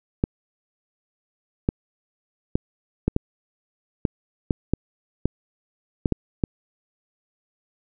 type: clicks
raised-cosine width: 3 ms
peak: -6 dBFS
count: 12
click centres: 0.239 / 1.689 / 2.555 / 3.08 / 3.164 / 4.052 / 4.508 / 4.736 / 5.256 / 6.058 / 6.123 / 6.438 s
effects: none